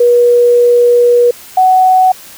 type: tone pair in turn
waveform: sine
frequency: 482.3 / 746.2 Hz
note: B4 / F#5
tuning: -41 / +14 cents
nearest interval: minor sixth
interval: 755 cents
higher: second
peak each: -4 dBFS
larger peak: neither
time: 0-1.31 / 1.57-2.12 s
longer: first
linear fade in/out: 5 ms
effects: white hiss -34 dBFS RMS until 2.37 s